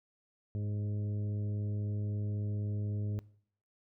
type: harmonic tone with a mistuned harmonic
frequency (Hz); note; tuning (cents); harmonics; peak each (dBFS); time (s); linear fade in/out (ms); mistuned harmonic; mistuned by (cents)
103.83; G#2; 0; 1 / 2 / 3 / 4 / 5 / 6; -33 / -43 / -50 / -50 / -57 / -59; 0.55-3.19; 0; 5; +16
effects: noise-tail reverb RT60 0.6 s tail -21 dB re dry